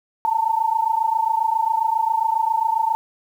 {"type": "tone pair together", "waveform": "sine", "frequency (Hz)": [882, 909.4], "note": ["A5", "A#5"], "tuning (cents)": [4, -43], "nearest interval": "minor second", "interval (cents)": 53, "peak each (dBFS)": -20, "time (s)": [0.25, 2.95], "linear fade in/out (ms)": 0, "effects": ["8-bit"]}